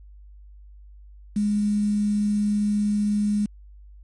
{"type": "tone with quantisation", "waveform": "sine", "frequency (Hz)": 207.7, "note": "G#3", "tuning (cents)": 0, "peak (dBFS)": -19, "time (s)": [1.36, 3.46], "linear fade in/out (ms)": 5, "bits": 7, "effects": ["added 50 Hz sine -43 dBFS peak until 4.03 s", "MP3 48 kbps"]}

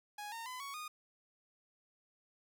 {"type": "tone with pitch steps", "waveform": "sawtooth", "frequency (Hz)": [830.6, 916.3, 1010.8, 1115.1, 1230.2], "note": ["G#5", "A#5", "B5", "C#6", "D#6"], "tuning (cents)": [0, -30, 40, 10, -20], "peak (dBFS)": -39, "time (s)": [0.18, 0.88], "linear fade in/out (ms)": 5, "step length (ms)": 140, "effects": []}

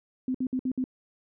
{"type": "tone bursts", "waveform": "sine", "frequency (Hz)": 256.9, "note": "C4", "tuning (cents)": -32, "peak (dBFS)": -25, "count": 5, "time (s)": [0.28, 0.841], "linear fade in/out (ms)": 2, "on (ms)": 65, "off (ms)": 59, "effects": []}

